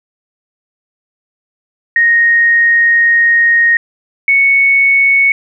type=tone pair in turn; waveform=sine; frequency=1864.7 / 2216 Hz; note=A#6 / C#7; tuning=0 / -1 cents; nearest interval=minor third; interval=299 cents; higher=second; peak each=-6 dBFS; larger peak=neither; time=1.96-3.77 / 4.28-5.32 s; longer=first; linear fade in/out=2 ms; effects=none